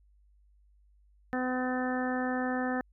harmonic tone, 253.8 Hz, B3, 47 cents sharp, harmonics 1 / 2 / 3 / 4 / 5 / 6 / 7, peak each -31 / -36 / -36 / -45 / -41 / -42 / -38 dBFS, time 1.33-2.81 s, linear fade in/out 0 ms, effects added 50 Hz sine -60 dBFS peak until 2.92 s

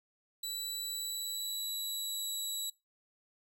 20% pulse tone with pitch glide, 3951 to 3910 Hz, B7 to B7, 0 to -18 cents, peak -30 dBFS, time 0.43-2.7 s, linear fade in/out 5 ms, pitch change -18 cents, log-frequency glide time 0.84-2.29 s, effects noise-tail reverb RT60 0.2 s tail -18 dB re dry

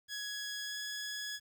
15% pulse tone with pitch glide, 1672 to 1682.7 Hz, G#6 to G#6, +11 to +22 cents, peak -32 dBFS, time 0.08-1.4 s, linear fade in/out 50 ms, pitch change +11 cents, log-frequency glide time 0.64-0.76 s, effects 11-bit

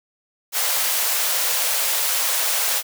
white high-pass noise, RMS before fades -21 dBFS, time 0.52-2.83 s, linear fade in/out 50 ms, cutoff 460 Hz, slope 96 dB/octave, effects none

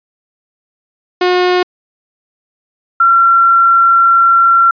sawtooth / sine tone pair in turn, 361.2 / 1363.7 Hz, F#4 / F6, -42 / -42 cents, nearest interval octave + major seventh, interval 2300 cents, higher second, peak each -5 dBFS, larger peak neither, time 1.21-1.63 / 3-4.71 s, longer second, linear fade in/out 5 ms, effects resampled to 11025 Hz

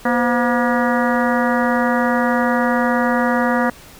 harmonic tone with a mistuned harmonic, 239.4 Hz, A#3, 46 cents sharp, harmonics 1 / 2 / 3 / 4 / 5 / 6 / 7 / 8, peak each -18 / -21 / -23 / -24 / -25 / -26 / -26 / -27 dBFS, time 0.05-3.7 s, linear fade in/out 5 ms, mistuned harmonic 2, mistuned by +120 cents, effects pink hiss -42 dBFS RMS until 3.99 s

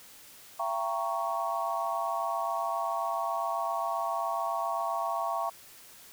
sine chord, E diminished seventh, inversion none, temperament equal with one note detuned, 676.6 / 784 / 932.3 / 1108.7 Hz, E5 / G5 / Bb5 / Db6, +45 / 0 / 0 / 0 cents, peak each -33 / -36 / -35 / -33 dBFS, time 0.59-5.5 s, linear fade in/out 10 ms, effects white hiss -52 dBFS RMS until 6.12 s

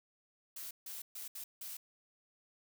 blue noise bursts at uneven times, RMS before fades -45 dBFS, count 5, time 0.56-0.71 / 0.86-1.02 / 1.15-1.28 / 1.35-1.44 / 1.61-1.77 s, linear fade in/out 5 ms, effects none

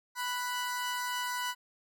sawtooth tone pair together, 987.8 / 1480 Hz, B5 / F#6, 0 / 0 cents, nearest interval perfect fifth, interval 700 cents, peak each -30 / -34 dBFS, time 0.15-1.55 s, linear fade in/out 50 ms, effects none

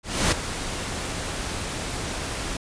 pink noise with ADSR envelope, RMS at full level -19 dBFS, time 0.03-2.57 s, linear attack 290 ms, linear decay 9 ms, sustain -11 dB, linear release 4 ms, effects resampled to 22050 Hz

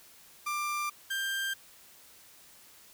30% pulse tone pair in turn, 1187 / 1584.5 Hz, D6 / G6, +18 / +18 cents, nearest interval perfect fourth, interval 500 cents, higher second, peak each -28 dBFS, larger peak neither, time 0.46-0.9 / 1.1-1.54 s, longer neither, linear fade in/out 10 ms, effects white hiss -56 dBFS RMS until 2.93 s

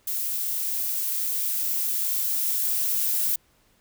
violet noise with level ramp, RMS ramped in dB -28 to -24 dBFS, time 0.07-3.36 s, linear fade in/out 5 ms, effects pink hiss -63 dBFS RMS until 3.8 s

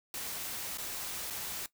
white noise with dropouts, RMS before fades -39 dBFS, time 0.14-1.66 s, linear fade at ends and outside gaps 1 ms, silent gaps 0.773-0.783 / 1.301-1.306 s, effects noise-tail reverb RT60 0.1 s tail -17 dB re dry

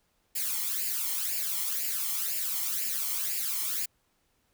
blue noise with flanger, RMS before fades -31 dBFS, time 0.35-3.86 s, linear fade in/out 10 ms, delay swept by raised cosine 0.41 to 0.96 ms, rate 2 Hz, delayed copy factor +0.7, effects pink hiss -72 dBFS RMS until 4.53 s

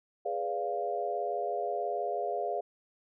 sine chord, G# diminished seventh, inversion none, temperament equal with one note detuned, 415.3 / 493.9 / 579.9 / 698.5 Hz, G#4 / B4 / D5 / F5, 0 / 0 / -22 / 0 cents, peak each -36 / -38 / -37 / -33 dBFS, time 0.25-2.61 s, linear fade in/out 10 ms, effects none

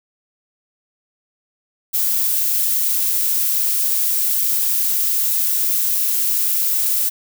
violet noise with amplitude modulation, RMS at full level -17 dBFS, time 1.93-7.1 s, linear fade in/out 20 ms, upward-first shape sine, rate 186 Hz, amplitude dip 25%, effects none

